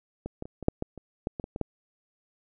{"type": "clicks", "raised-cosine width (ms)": 2, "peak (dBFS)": [-21, -21, -28, -24, -7, -16, -28, -15, -20, -22, -21, -14], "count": 12, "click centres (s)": [0.26, 0.424, 0.455, 0.627, 0.684, 0.824, 0.977, 1.271, 1.398, 1.441, 1.561, 1.613], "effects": []}